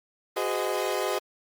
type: chord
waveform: 30% pulse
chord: Ab dominant seventh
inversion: third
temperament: equal with one note detuned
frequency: 370 / 415.3 / 511 / 622.3 Hz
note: Gb4 / Ab4 / C5 / Eb5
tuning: 0 / 0 / -41 / 0 cents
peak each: -29 dBFS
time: 0.36-1.19 s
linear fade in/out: 10 ms
effects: Opus 32 kbps